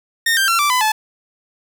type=tone with pitch steps; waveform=sawtooth; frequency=1834 / 1578.3 / 1358.2 / 1168.8 / 1005.8 / 865.5 Hz; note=A#6 / G6 / F6 / D6 / B5 / A5; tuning=-29 / +11 / -49 / -9 / +31 / -29 cents; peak=-10 dBFS; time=0.26-0.92 s; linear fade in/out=5 ms; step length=110 ms; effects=none